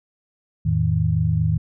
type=tone cluster; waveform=sine; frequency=84.6 / 109.4 / 157.6 Hz; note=E2 / A2 / D#3; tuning=+45 / -9 / +23 cents; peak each=-23 / -21 / -20 dBFS; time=0.65-1.58 s; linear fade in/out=10 ms; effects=none